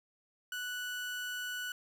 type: tone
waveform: 30% pulse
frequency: 1480 Hz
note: F#6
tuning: in tune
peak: -34 dBFS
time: 0.52-1.72 s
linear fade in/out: 2 ms
effects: none